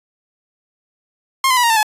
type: tone with pitch steps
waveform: sawtooth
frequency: 1066 / 1020.2 / 976.4 / 934.5 / 894.3 / 855.9 Hz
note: C6 / C6 / B5 / A#5 / A5 / A5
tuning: +32 / -44 / -20 / +4 / +28 / -48 cents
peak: -8 dBFS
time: 1.44-1.83 s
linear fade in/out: 2 ms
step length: 65 ms
effects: resampled to 32000 Hz